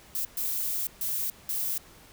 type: noise bursts at uneven times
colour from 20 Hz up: violet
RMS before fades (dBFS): -30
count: 4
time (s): 0.15-0.25 / 0.37-0.87 / 1.01-1.3 / 1.49-1.78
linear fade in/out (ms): 2
effects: pink hiss -53 dBFS RMS until 2.12 s